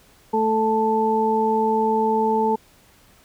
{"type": "harmonic tone", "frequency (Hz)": 220, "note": "A3", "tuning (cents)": 0, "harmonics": [1, 2, 4], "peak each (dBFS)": [-24, -21, -20], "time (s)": [0.33, 2.56], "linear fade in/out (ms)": 10, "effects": ["pink hiss -54 dBFS RMS until 3.24 s"]}